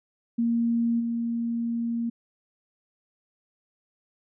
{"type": "tone with level steps", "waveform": "sine", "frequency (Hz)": 233.1, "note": "A#3", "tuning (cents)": 0, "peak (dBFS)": [-21, -25], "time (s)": [0.38, 2.1], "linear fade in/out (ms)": 10, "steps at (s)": 0.99, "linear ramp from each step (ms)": 20, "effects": []}